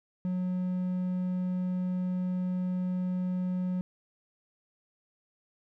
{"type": "tone", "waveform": "triangle", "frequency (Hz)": 182.3, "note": "F#3", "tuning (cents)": -25, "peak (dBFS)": -26, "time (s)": [0.25, 3.81], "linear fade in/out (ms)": 0, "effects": []}